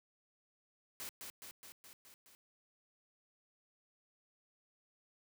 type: noise with echo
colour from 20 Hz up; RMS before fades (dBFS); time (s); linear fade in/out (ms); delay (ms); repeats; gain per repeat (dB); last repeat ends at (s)
white; -45; 1-1.09; 0; 210; 6; -3; 2.35
effects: high-pass 80 Hz 12 dB/octave